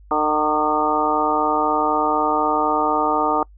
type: harmonic tone with a mistuned harmonic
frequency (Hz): 152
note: D#3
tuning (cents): -40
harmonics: 2 / 3 / 4 / 5 / 6 / 7 / 8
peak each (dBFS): -25 / -25 / -27 / -23 / -22 / -28 / -22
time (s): 0.11-3.43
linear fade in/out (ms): 2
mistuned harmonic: 7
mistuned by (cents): +68
effects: noise-tail reverb RT60 0.1 s tail -26 dB re dry + added 50 Hz sine -43 dBFS peak until 3.57 s